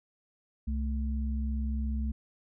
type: tone pair together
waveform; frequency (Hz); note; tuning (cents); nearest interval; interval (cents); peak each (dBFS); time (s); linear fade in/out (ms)
sine; 65.7 / 220.2; C2 / A3; +8 / +2; octave + major sixth; 2094; -29 / -36; 0.67-2.12; 10
effects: none